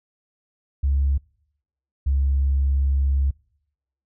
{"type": "tone pair in turn", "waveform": "sine", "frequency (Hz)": [69.3, 68.66], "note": ["C#2", "C#2"], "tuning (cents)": [0, -16], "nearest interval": "unison", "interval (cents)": 16, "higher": "first", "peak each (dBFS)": -16, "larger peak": "neither", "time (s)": [[0.83, 1.18], [2.06, 3.31]], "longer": "second", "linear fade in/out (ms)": 10, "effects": ["noise-tail reverb RT60 0.8 s tail -26 dB re dry", "tanh soft clip ceiling -13 dBFS"]}